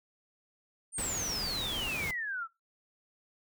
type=exponential sweep; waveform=sine; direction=down; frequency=9100 to 1291 Hz; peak=-33 dBFS; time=0.92-2.48 s; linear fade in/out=50 ms
type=noise; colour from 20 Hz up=pink; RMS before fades=-39 dBFS; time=0.98-2.11 s; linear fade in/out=2 ms
effects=noise-tail reverb RT60 0.2 s tail -20 dB re dry